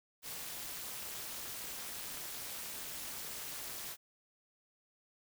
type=noise with amplitude modulation; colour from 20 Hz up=white; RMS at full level=-40 dBFS; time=0.22-3.97 s; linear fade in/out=50 ms; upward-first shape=sine; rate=289 Hz; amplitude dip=85%; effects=none